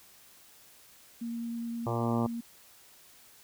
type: tone with vibrato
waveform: sine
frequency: 233.1 Hz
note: A#3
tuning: in tune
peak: -33 dBFS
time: 1.21-2.41 s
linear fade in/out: 10 ms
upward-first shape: triangle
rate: 9.6 Hz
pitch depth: 9 cents each way
type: harmonic tone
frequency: 117.3 Hz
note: A#2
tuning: 11 cents sharp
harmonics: 1 / 2 / 3 / 4 / 5 / 6 / 7 / 8 / 9 / 10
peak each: -32 / -35 / -37 / -38 / -39 / -40 / -40 / -41 / -42 / -42 dBFS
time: 1.86-2.27 s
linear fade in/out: 10 ms
effects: white hiss -57 dBFS RMS until 3.43 s